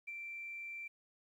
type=tone with ADSR envelope; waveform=sine; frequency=2349 Hz; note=D7; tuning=in tune; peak=-39 dBFS; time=0.07-0.88 s; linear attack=15 ms; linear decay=25 ms; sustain=-3 dB; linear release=9 ms; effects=tanh soft clip ceiling -35 dBFS + 12-bit